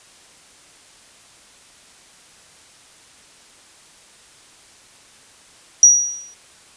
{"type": "tone with exponential decay", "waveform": "sine", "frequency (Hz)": 5780, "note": "F#8", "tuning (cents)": -41, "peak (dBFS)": -3, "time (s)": [5.83, 6.34], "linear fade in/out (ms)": 1, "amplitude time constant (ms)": 110, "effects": ["white hiss -48 dBFS RMS until 6.76 s", "resampled to 22050 Hz"]}